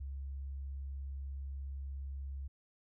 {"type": "tone", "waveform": "sine", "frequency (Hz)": 68.4, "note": "C#2", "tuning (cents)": -23, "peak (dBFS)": -39, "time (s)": [0, 2.48], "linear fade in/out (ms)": 10, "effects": []}